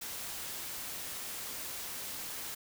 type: noise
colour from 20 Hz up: white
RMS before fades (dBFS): -41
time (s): 0.01-2.55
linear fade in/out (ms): 10
effects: none